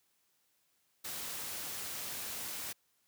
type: noise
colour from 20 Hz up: white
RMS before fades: -41 dBFS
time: 1.04-2.73 s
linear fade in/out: 10 ms
effects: white hiss -75 dBFS RMS until 3.07 s + high-pass 60 Hz 12 dB/octave